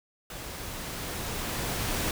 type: noise with level ramp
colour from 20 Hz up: pink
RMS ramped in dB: -40 to -29 dBFS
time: 0.3-2.11 s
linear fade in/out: 2 ms
effects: none